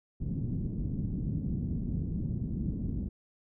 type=low-pass noise; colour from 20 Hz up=white; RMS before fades=-33 dBFS; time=0.2-3.09 s; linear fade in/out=10 ms; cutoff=220 Hz; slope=24 dB/octave; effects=none